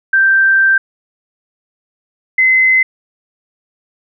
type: tone pair in turn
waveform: sine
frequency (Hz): 1568 / 2049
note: G6 / C7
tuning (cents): 0 / -37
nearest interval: perfect fourth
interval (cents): 463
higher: second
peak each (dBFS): -7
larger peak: neither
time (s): 0.13-0.78 / 2.38-2.83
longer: first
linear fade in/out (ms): 5
effects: none